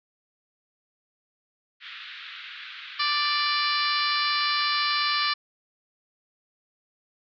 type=band-pass noise; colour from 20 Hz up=white; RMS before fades=-41 dBFS; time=1.8-5.34 s; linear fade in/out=50 ms; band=1300 to 3900 Hz; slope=48 dB/octave
type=harmonic tone; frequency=587.3 Hz; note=D5; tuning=in tune; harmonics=2 / 3 / 4 / 5 / 6 / 7 / 8 / 9; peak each=-27 / -31 / -31 / -33 / -34 / -30 / -31 / -36 dBFS; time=2.99-5.34 s; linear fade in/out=10 ms
effects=none

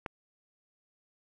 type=click; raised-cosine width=0.5 ms; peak=-20 dBFS; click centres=0.062 s; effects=none

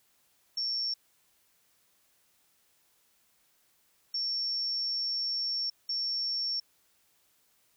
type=tone bursts at uneven times; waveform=sine; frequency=5460 Hz; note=F8; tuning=40 cents flat; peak=-29 dBFS; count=3; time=0.57-0.94 / 4.14-5.7 / 5.89-6.6 s; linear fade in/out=5 ms; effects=white hiss -69 dBFS RMS until 7.76 s

